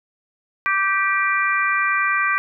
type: harmonic tone with a mistuned harmonic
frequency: 390.1 Hz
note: G4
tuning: 8 cents flat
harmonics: 3 / 4 / 5 / 6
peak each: -21 / -22 / -23 / -24 dBFS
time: 0.66-2.38 s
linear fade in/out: 0 ms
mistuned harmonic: 6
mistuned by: +23 cents
effects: none

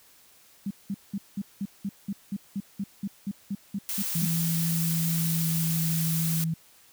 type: tone bursts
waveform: sine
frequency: 199 Hz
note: G3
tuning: 26 cents sharp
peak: -27 dBFS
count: 16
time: 0.66-4.262 s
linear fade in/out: 5 ms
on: 47 ms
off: 190 ms
type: noise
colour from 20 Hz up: blue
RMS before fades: -31 dBFS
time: 3.89-6.44 s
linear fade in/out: 0 ms
type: tone with pitch glide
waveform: sine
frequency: 166.1 to 162.78 Hz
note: E3 to E3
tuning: +13 to -21 cents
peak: -25 dBFS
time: 4.15-6.54 s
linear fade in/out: 5 ms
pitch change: -34 cents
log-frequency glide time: 4.71-5.97 s
effects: white hiss -57 dBFS RMS until 6.92 s

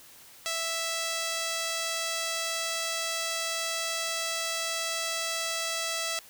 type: tone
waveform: 5% pulse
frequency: 659.3 Hz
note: E5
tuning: in tune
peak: -18 dBFS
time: 0.46-6.19 s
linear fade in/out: 0 ms
effects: white hiss -52 dBFS RMS until 6.29 s

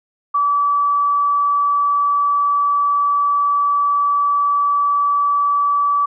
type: tone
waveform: sine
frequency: 1151 Hz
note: D6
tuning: 35 cents flat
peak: -13 dBFS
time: 0.34-6.06 s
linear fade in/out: 10 ms
effects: none

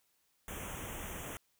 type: band-stop noise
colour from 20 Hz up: pink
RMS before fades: -43 dBFS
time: 0.48-1.37 s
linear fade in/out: 0 ms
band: 3400 to 5900 Hz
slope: 96 dB/octave
effects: white hiss -75 dBFS RMS until 1.59 s

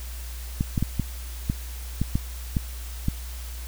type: clicks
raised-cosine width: 5 ms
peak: -10 dBFS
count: 9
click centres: 0.609 / 0.778 / 0.826 / 0.997 / 1.499 / 2.016 / 2.155 / 2.568 / 3.084 s
effects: added 60 Hz sine -33 dBFS peak until 3.67 s + white hiss -43 dBFS RMS until 3.67 s

